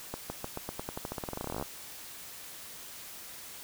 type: accelerating click train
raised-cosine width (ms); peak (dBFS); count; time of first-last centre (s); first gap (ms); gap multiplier
1; -21; 26; 0.14-1.625; 160; 0.9
effects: white hiss -46 dBFS RMS until 3.63 s